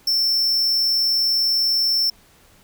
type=tone; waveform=square; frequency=5380 Hz; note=E8; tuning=34 cents sharp; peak=-17 dBFS; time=0.07-2.1 s; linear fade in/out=5 ms; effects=pink hiss -53 dBFS RMS until 2.63 s